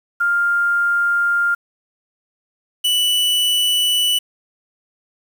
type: tone pair in turn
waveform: sine / 45% pulse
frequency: 1400 / 2966 Hz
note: F6 / F#7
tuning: +4 / +4 cents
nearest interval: octave + minor second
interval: 1300 cents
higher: second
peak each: -14 dBFS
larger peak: neither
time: 0.2-1.55 / 2.84-4.19 s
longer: neither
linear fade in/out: 10 ms
effects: 7-bit